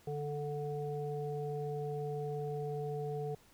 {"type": "harmonic tone", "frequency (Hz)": 146.8, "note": "D3", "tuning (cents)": 0, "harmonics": [1, 3, 5], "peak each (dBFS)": [-39, -38, -45], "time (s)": [0.07, 3.35], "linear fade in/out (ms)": 5, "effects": ["pink hiss -64 dBFS RMS until 3.53 s"]}